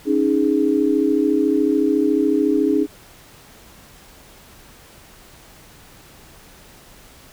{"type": "chord", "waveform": "sine", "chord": "C# suspended second", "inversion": "none", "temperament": "equal", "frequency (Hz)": [277.2, 311.1, 415.3], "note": ["C#4", "D#4", "G#4"], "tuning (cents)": [0, 0, 0], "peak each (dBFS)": [-19, -18, -20], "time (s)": [0.05, 2.87], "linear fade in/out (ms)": 50, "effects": ["pink hiss -46 dBFS RMS until 7.32 s"]}